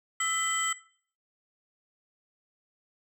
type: tone cluster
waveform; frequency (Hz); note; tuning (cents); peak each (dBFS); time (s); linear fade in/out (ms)
sine; 1312 / 1999 / 3109 / 7770; E6 / B6 / G7 / B8; -9 / +20 / -15 / -29; -30 / -30 / -34 / -29; 0.2-0.73; 5
effects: noise-tail reverb RT60 0.5 s tail -18 dB re dry + tanh soft clip ceiling -20 dBFS